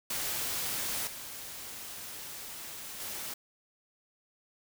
white noise with level steps, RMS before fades -34 / -43 / -39 dBFS, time 0.1-3.34 s, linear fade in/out 5 ms, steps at 1.07 / 3 s, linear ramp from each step 2 ms, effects none

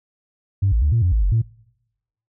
sine tone with pitch steps, 97.9 / 56.1 / 73.2 / 115.3 / 88.5 / 54.3 / 47.35 / 113.2 Hz, G2 / A1 / D2 / A#2 / F2 / A1 / F#1 / A2, -2 / +34 / -5 / -19 / +23 / -22 / +41 / +50 cents, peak -13 dBFS, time 0.62-1.42 s, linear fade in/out 10 ms, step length 100 ms, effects noise-tail reverb RT60 0.9 s tail -25 dB re dry + tanh soft clip ceiling -10 dBFS

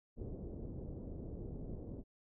pink low-pass noise, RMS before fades -45 dBFS, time 0.16-2.04 s, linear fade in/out 50 ms, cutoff 480 Hz, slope 24 dB/octave, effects none

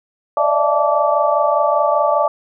sine tone cluster, 580 / 605 / 674 / 872 / 1158 Hz, D5 / D#5 / E5 / A5 / D6, -22 / -49 / +38 / -16 / -25 cents, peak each -19 dBFS, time 0.37-2.28 s, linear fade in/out 2 ms, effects none

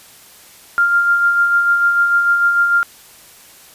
sine tone with tremolo, 1396.9 Hz, F6, in tune, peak -9 dBFS, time 0.78-2.83 s, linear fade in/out 0 ms, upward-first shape sine, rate 6.7 Hz, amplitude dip 40%, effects white hiss -43 dBFS RMS until 3.74 s + resampled to 32000 Hz

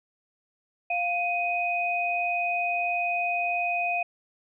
sine tone pair together, 701.5 / 2500 Hz, F5 / D#7, +8 / +8 cents, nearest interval octave + minor seventh, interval 2200 cents, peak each -27 dBFS, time 0.9-4.03 s, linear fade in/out 5 ms, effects none

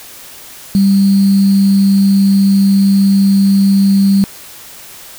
sine tone with sample-and-hold, 196.6 Hz, G3, 5 cents sharp, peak -6 dBFS, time 0.75-4.24 s, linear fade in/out 0 ms, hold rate 4410 Hz, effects white hiss -34 dBFS RMS until 5.18 s

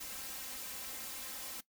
white noise with comb filter, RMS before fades -44 dBFS, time 0-1.61 s, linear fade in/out 10 ms, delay 3.8 ms, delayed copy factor +0.95, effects noise-tail reverb RT60 0.1 s tail -18 dB re dry

